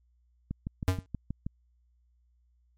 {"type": "click train", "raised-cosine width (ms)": 5, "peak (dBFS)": -21, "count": 7, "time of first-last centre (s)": [0.51, 1.465], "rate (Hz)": 6.28}
{"type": "tone with exponential decay", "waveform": "square", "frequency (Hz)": 92.5, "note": "F#2", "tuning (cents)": 0, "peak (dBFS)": -19, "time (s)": [0.88, 1.06], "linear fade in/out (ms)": 0, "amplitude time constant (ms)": 37}
{"effects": ["added 60 Hz sine -64 dBFS peak until 2.77 s", "MP3 64 kbps"]}